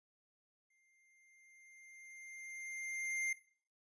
square tone with exponential growth, 2103 Hz, C7, 8 cents sharp, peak -35 dBFS, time 0.7-3.33 s, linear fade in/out 5 ms, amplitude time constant 570 ms, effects noise-tail reverb RT60 0.5 s tail -18 dB re dry + resampled to 24000 Hz

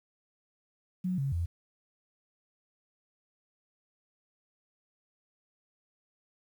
sine tone with pitch steps, 183 / 137.3 / 85.2 Hz, F#3 / C#3 / F2, -19 / -16 / -42 cents, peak -28 dBFS, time 1.04-1.46 s, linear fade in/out 10 ms, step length 140 ms, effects 10-bit

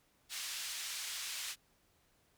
pink band-pass noise, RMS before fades -42 dBFS, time 0.29-1.56 s, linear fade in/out 50 ms, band 2600 to 10000 Hz, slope 12 dB/octave, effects pink hiss -72 dBFS RMS until 2.37 s

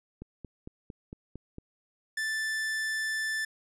click train, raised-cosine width 3 ms, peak -28 dBFS, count 7, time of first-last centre 0.22-1.584 s, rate 4.4 Hz
45% pulse tone, 1760 Hz, A6, in tune, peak -29 dBFS, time 2.17-3.45 s, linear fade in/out 5 ms
effects low-pass 11000 Hz 12 dB/octave

